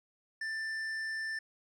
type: tone with hard clipping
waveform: sine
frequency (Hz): 1775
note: A6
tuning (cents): +15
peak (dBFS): -36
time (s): 0.41-1.39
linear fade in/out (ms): 5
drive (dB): 7
effects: none